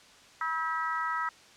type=harmonic tone with a mistuned harmonic; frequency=323.1 Hz; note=E4; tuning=35 cents flat; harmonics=3 / 4 / 5 / 6; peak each=-35 / -31 / -38 / -37 dBFS; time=0.41-1.29 s; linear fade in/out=2 ms; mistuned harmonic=5; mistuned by=-22 cents; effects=white hiss -55 dBFS RMS until 1.56 s + low-pass 6000 Hz 12 dB/octave